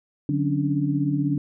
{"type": "tone cluster", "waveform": "sine", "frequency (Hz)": [146.1, 183.7, 273.5, 289.9], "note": ["D3", "F#3", "C#4", "D4"], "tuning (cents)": [-9, -12, -23, -22], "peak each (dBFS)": [-24, -31, -28, -24], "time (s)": [0.29, 1.38], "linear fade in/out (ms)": 2, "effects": []}